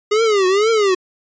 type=tone with vibrato; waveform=square; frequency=410 Hz; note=G#4; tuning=22 cents flat; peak=-13 dBFS; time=0.11-0.95 s; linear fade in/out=10 ms; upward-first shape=triangle; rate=2.1 Hz; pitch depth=210 cents each way; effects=resampled to 16000 Hz

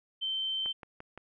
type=tone; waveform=sine; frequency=3103 Hz; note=G7; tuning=18 cents flat; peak=-30 dBFS; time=0.21-0.73 s; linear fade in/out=20 ms
type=click train; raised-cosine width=0.5 ms; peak=-29 dBFS; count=4; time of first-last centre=0.66-1.176 s; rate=5.81 Hz
effects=none

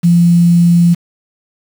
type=tone with quantisation; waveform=sine; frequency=172 Hz; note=F3; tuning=26 cents flat; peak=-5 dBFS; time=0.03-0.95 s; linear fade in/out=20 ms; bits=5; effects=none

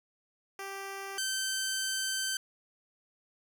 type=tone pair in turn; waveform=10% pulse; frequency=391.8 / 1546.5 Hz; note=G4 / G6; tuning=-1 / -24 cents; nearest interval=2 octaves; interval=2377 cents; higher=second; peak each=-30 / -22 dBFS; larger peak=second; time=0.59-1.18 / 1.18-2.37 s; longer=second; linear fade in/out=2 ms; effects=none

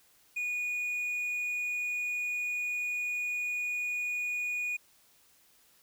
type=tone; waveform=triangle; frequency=2457 Hz; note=D#7; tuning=22 cents flat; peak=-29 dBFS; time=0.36-4.77 s; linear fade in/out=10 ms; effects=white hiss -64 dBFS RMS until 5.82 s

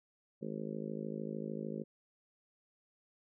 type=harmonic tone; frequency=53.3 Hz; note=G#1; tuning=46 cents sharp; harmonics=3 / 4 / 5 / 6 / 7 / 8 / 9 / 10; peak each=-45 / -42 / -48 / -50 / -46 / -47 / -49 / -50 dBFS; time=0.41-1.84 s; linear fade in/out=20 ms; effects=none

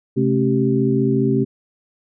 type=tone cluster; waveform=sine; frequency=132.8 / 217.8 / 272.5 / 388 Hz; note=C3 / A3 / C#4 / G4; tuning=+26 / -17 / -29 / -18 cents; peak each=-20 dBFS; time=0.16-1.45 s; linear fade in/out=20 ms; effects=none

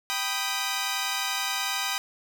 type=chord; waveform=10% pulse; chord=G augmented; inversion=none; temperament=equal; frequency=784 / 987.8 / 1244.5 Hz; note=G5 / B5 / D#6; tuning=0 / 0 / 0 cents; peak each=-23 dBFS; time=0.1-1.98 s; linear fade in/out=0 ms; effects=none

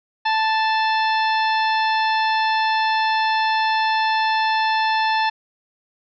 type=harmonic tone with a mistuned harmonic; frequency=880 Hz; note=A5; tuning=in tune; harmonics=1 / 2 / 3 / 4 / 5 / 6; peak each=-18 / -24 / -28 / -30 / -32 / -34 dBFS; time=0.25-5.3 s; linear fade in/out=10 ms; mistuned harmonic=5; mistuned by=-72 cents; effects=none

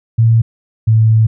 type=tone pair in turn; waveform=sine; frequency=114 / 110.82 Hz; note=A#2 / A2; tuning=-38 / +13 cents; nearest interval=unison; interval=49 cents; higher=first; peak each=-6 dBFS; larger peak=neither; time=0.18-0.42 / 0.87-1.27 s; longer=second; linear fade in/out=10 ms; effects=none

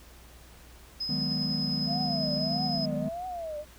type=tone with tremolo; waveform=sine; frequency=5070 Hz; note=D#8; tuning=32 cents sharp; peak=-29 dBFS; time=1-2.86 s; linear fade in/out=10 ms; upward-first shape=sine; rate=9.9 Hz; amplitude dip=25%
type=chord; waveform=triangle; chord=G# minor seventh; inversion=second; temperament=equal with one note detuned; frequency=155.56 / 185.96 / 207.7 / 246.9 Hz; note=D#3 / F#3 / G#3 / B3; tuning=0 / +9 / 0 / 0 cents; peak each=-32 / -34 / -33 / -32 dBFS; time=1.09-3.09 s; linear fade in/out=5 ms
type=tone with vibrato; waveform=sine; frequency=664 Hz; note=E5; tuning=12 cents sharp; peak=-33 dBFS; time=1.86-3.65 s; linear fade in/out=50 ms; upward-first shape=triangle; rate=1.6 Hz; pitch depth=210 cents each way
effects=added 60 Hz sine -52 dBFS peak until 3.78 s + pink hiss -54 dBFS RMS until 3.78 s

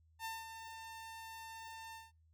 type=tone with ADSR envelope; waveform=sawtooth; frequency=899 Hz; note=A5; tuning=37 cents sharp; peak=-36 dBFS; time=0.19-2.12 s; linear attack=60 ms; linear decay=190 ms; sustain=-8 dB; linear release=180 ms; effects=noise-tail reverb RT60 0.3 s tail -25 dB re dry + added 80 Hz sine -66 dBFS peak until 2.33 s

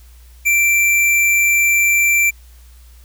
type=tone; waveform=square; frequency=2349 Hz; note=D7; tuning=in tune; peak=-12 dBFS; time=0.45-2.31 s; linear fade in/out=20 ms; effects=added 60 Hz sine -40 dBFS peak until 3.04 s + white hiss -52 dBFS RMS until 3.04 s

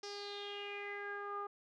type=tone with low-pass filter sweep; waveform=sawtooth; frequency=406.3 Hz; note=G#4; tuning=38 cents flat; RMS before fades=-44 dBFS; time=0.03-1.47 s; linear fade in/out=5 ms; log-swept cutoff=5400 to 1100 Hz; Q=6.6; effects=none

